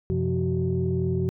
sine tone cluster, 92 / 130.1 / 174.7 / 376.4 Hz, F#2 / C3 / F3 / F#4, -9 / -9 / +1 / +30 cents, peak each -27 dBFS, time 0.1-1.29 s, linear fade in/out 0 ms, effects tanh soft clip ceiling -14 dBFS

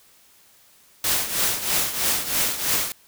white noise with tremolo, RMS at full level -20 dBFS, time 1.04-2.92 s, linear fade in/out 2 ms, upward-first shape triangle, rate 3.1 Hz, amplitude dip 75%, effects white hiss -55 dBFS RMS until 3.07 s

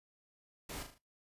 pink noise with echo, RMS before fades -44 dBFS, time 0.69-0.83 s, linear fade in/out 5 ms, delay 38 ms, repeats 4, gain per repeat -6 dB, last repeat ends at 0.982 s, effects noise-tail reverb RT60 0.2 s tail -21 dB re dry + resampled to 32000 Hz

